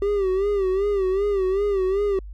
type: tone with vibrato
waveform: triangle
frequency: 391.7 Hz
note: G4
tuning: 1 cent flat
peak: -17 dBFS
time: 0.02-2.19 s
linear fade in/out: 2 ms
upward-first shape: sine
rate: 2.6 Hz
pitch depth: 91 cents each way
effects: added 50 Hz sine -34 dBFS peak until 2.33 s